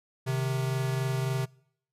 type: tone pair together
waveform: square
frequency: 130.81 / 154.46 Hz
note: C3 / D#3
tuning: 0 / -12 cents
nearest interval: minor third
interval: 288 cents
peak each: -28 / -35 dBFS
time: 0.26-1.46 s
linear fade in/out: 20 ms
effects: noise-tail reverb RT60 0.7 s tail -25 dB re dry + resampled to 32000 Hz